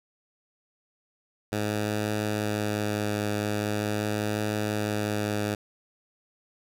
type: tone with vibrato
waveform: 10% pulse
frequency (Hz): 105.2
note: G#2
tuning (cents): +23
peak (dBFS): -18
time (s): 1.52-5.55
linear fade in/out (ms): 5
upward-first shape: triangle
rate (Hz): 0.43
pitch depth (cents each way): 16
effects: none